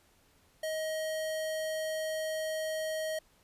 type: tone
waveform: square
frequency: 630 Hz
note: D#5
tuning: 21 cents sharp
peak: -33 dBFS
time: 0.63-3.19 s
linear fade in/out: 5 ms
effects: pink hiss -66 dBFS RMS until 3.43 s + resampled to 32000 Hz